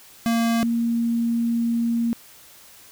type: tone pair in turn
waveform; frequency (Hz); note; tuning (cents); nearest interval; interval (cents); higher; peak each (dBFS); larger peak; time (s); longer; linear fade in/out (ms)
square / sine; 230.5 / 232.9; A#3 / A#3; -19 / -1; unison; 18; second; -19; neither; 0.26-0.63 / 0.63-2.13; second; 0
effects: white hiss -48 dBFS RMS until 2.91 s